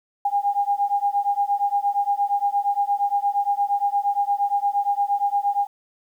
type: beating tone pair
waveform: sine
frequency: 805 / 813.6 Hz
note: G5 / G#5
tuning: +46 / -36 cents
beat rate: 8.6 Hz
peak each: -22 dBFS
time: 0.25-5.67 s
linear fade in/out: 5 ms
effects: 9-bit